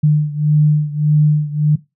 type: beating tone pair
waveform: sine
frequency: 150 / 151.7 Hz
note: D3 / D#3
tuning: +37 / -44 cents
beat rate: 1.7 Hz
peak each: -12 / -15 dBFS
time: 0.03-1.76 s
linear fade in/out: 10 ms
effects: noise-tail reverb RT60 0.2 s tail -17 dB re dry